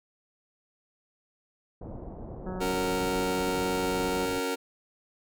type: low-pass noise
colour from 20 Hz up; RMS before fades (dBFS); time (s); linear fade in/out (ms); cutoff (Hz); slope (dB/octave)
pink; -40; 1.81-4.4; 5; 750; 24
type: harmonic tone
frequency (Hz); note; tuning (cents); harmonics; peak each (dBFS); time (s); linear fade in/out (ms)
185; F#3; 0; 1 / 2 / 3 / 4 / 5 / 6 / 7 / 8 / 9; -36 / -39 / -43 / -45 / -46 / -54 / -49 / -56 / -55; 2.46-4.26; 10
type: chord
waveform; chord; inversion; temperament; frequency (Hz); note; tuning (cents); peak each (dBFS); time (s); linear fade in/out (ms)
sawtooth; F# major; second; just; 277.5 / 370 / 462.5; C#4 / F#4 / A#4; +2 / 0 / -14; -29 / -31 / -27; 2.6-4.56; 20
effects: none